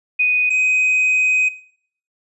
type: tone pair in turn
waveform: sine / triangle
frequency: 2489 / 2512 Hz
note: D#7 / D#7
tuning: 0 / +16 cents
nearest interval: unison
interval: 16 cents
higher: second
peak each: -13 dBFS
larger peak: neither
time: 0.19-0.5 / 0.5-1.49 s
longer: second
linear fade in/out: 10 ms
effects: noise-tail reverb RT60 0.6 s tail -18 dB re dry + resampled to 24000 Hz